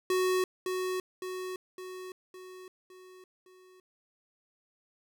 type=tone with echo; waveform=square; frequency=370 Hz; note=F#4; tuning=in tune; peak=-26 dBFS; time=0.1-0.44 s; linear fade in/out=2 ms; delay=560 ms; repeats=6; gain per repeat=-5 dB; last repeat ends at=3.8 s; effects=none